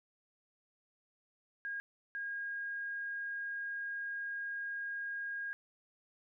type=tone bursts at uneven times; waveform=sine; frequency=1628 Hz; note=G#6; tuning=35 cents flat; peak=-37 dBFS; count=2; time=1.65-1.8 / 2.15-5.53 s; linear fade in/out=0 ms; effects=none